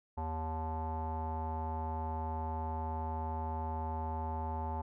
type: tone with low-pass filter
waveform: square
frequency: 79.7 Hz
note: D#2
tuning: 42 cents sharp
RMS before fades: -37 dBFS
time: 0.17-4.82 s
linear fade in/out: 10 ms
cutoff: 870 Hz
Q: 8.8
effects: none